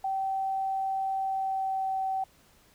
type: tone with pitch glide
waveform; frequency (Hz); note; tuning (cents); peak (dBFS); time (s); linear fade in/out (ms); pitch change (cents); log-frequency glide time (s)
sine; 772 to 766.2; G5 to G5; -27 to -40; -27; 0.04-2.24; 5; -13; 1.18-2.01
effects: pink hiss -61 dBFS RMS until 2.74 s